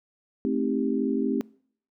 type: chord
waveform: sine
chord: A half-diminished seventh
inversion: none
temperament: just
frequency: 220 / 264 / 316.8 / 396 Hz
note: A3 / C4 / Eb4 / G4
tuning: 0 / +16 / +31 / +18 cents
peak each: -29 / -26 / -31 / -30 dBFS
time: 0.45-1.41 s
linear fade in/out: 0 ms
effects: noise-tail reverb RT60 0.6 s tail -25 dB re dry